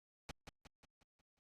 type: noise with echo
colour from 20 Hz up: pink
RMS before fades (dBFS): -45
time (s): 0.29-0.31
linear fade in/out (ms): 0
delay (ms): 180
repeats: 6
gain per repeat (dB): -6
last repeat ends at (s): 1.39
effects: low-pass 6000 Hz 12 dB/octave + Opus 48 kbps